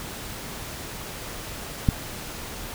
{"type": "click", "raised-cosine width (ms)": 5, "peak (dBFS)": -5, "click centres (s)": 1.888, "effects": ["pink hiss -36 dBFS RMS until 2.74 s"]}